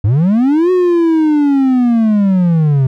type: linear two-way sweep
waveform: triangle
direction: up then down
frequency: 92.4 to 370.1 to 128.6 Hz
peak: -6 dBFS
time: 0.04-2.87 s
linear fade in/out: 5 ms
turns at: 0.71 s
effects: none